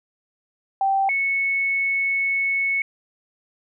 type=tone pair in turn; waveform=sine; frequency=780 / 2206 Hz; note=G5 / C#7; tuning=-9 / -9 cents; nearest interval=octave + tritone; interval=1800 cents; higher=second; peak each=-17 / -19 dBFS; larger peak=first; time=0.81-1.09 / 1.09-2.82 s; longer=second; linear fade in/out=2 ms; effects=none